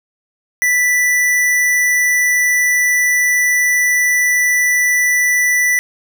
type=tone; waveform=square; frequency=1975.5 Hz; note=B6; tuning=in tune; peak=-12 dBFS; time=0.62-5.79 s; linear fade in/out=0 ms; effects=none